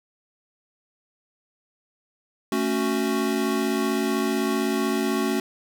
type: chord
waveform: square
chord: F# minor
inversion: first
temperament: equal with one note detuned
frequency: 221.4 / 277.2 / 370 Hz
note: A3 / C#4 / F#4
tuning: +11 / 0 / 0 cents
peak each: -27 dBFS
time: 2.52-5.4 s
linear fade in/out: 2 ms
effects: none